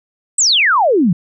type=exponential sweep; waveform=sine; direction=down; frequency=8372 to 157.3 Hz; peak=-9 dBFS; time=0.38-1.13 s; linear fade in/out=5 ms; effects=none